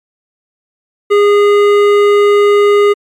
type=tone with hard clipping; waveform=triangle; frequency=410 Hz; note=G#4; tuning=22 cents flat; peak=-7 dBFS; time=1.1-2.94 s; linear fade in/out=20 ms; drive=16 dB; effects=MP3 96 kbps